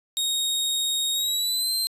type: tone with pitch glide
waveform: sawtooth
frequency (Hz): 3743 to 4129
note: A#7 to C8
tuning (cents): +6 to -24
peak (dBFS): -20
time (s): 0.17-1.87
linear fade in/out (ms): 0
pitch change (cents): +170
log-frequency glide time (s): 1.13-1.73
effects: resampled to 32000 Hz